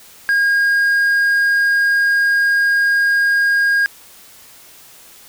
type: tone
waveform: triangle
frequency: 1626 Hz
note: G#6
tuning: 37 cents flat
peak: -10 dBFS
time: 0.29-3.86 s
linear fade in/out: 0 ms
effects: white hiss -43 dBFS RMS until 5.28 s